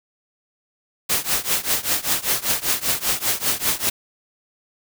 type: noise with tremolo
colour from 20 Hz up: white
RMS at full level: -18 dBFS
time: 1.09-3.9 s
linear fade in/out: 10 ms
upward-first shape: triangle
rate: 5.1 Hz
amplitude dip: 95%
effects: none

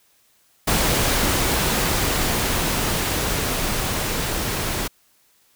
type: noise with level ramp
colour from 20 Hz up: pink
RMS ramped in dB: -19 to -25 dBFS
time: 0.67-4.88 s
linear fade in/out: 10 ms
effects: white hiss -60 dBFS RMS until 5.55 s

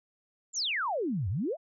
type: exponential two-way sweep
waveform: sine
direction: down then up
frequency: 7650 to 84.4 to 730 Hz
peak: -28 dBFS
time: 0.53-1.57 s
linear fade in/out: 50 ms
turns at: 1.29 s
effects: none

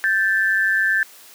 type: tone pair together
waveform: sine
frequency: 1562.5 / 1755 Hz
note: G6 / A6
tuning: -6 / -5 cents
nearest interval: major second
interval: 201 cents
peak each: -19 / -18 dBFS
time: 0.04-1.03 s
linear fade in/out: 0 ms
effects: white hiss -45 dBFS RMS until 1.34 s + high-pass 300 Hz 12 dB/octave

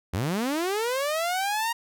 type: linear sweep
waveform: sawtooth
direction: up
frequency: 77.6 to 943 Hz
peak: -21 dBFS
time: 0.13-1.73 s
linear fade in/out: 10 ms
effects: none

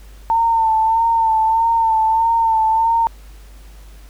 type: tone with vibrato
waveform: sine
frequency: 900 Hz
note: A5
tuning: 39 cents sharp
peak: -12 dBFS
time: 0.3-3.07 s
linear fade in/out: 0 ms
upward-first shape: sine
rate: 1.6 Hz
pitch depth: 38 cents each way
effects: added 50 Hz sine -37 dBFS peak until 4.09 s + pink hiss -49 dBFS RMS until 4.09 s

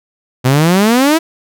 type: exponential sweep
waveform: sawtooth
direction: up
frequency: 123.47 to 335.2 Hz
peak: -4 dBFS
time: 0.44-1.19 s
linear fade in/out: 20 ms
effects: none

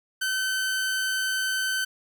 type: tone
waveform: sawtooth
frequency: 1530 Hz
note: G6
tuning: 42 cents flat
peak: -21 dBFS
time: 0.21-1.85 s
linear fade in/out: 10 ms
effects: none

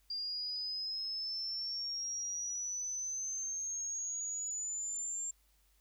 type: exponential sweep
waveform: sine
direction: up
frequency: 4775 to 7390 Hz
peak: -36 dBFS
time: 0.1-5.31 s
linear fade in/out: 5 ms
effects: added 50 Hz sine -69 dBFS peak until 5.8 s + white hiss -73 dBFS RMS until 5.8 s

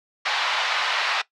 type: band-pass noise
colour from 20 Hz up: pink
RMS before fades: -24 dBFS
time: 0.25-1.22 s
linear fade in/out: 10 ms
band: 810 to 4300 Hz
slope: 24 dB/octave
effects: noise-tail reverb RT60 0.1 s tail -17 dB re dry

